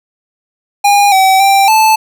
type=tone with pitch steps; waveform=square; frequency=812 / 765 / 786 / 875 Hz; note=G#5 / G5 / G5 / A5; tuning=-39 / -42 / +4 / -10 cents; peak=-6 dBFS; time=0.84-1.96 s; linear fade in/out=10 ms; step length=280 ms; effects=none